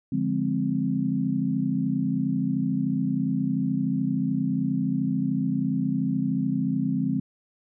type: chord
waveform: sine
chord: D half-diminished seventh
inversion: none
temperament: equal with one note detuned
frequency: 144.81 / 174.61 / 207.7 / 261.6 Hz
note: D3 / F3 / Ab3 / C4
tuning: -24 / 0 / 0 / 0 cents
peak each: -30 / -29 / -28 / -26 dBFS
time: 0.12-7.2 s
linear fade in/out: 5 ms
effects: none